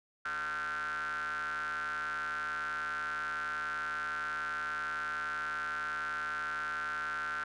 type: ring-modulated tone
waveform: square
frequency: 78.7 Hz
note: D#2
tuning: 20 cents sharp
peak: -32 dBFS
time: 0.25-7.44 s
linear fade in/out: 5 ms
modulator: 1450 Hz
effects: low-pass 7000 Hz 12 dB/octave